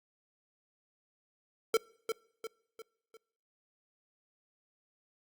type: tone with echo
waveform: square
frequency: 450.8 Hz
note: A4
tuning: 42 cents sharp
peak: -24 dBFS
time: 1.74-1.77 s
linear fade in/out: 2 ms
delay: 350 ms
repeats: 4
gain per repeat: -7 dB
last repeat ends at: 3.17 s
effects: noise-tail reverb RT60 0.7 s tail -24 dB re dry + Opus 48 kbps